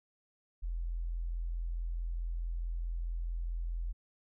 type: tone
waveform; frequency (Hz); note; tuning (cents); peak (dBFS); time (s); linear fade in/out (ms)
sine; 42.32; E1; +46; -33; 0.62-3.93; 20
effects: none